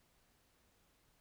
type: silence
effects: pink hiss -73 dBFS RMS until 1.2 s